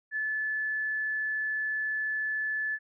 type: tone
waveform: sine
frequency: 1733 Hz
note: A6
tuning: 27 cents flat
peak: -28 dBFS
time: 0.11-2.79 s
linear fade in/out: 50 ms
effects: none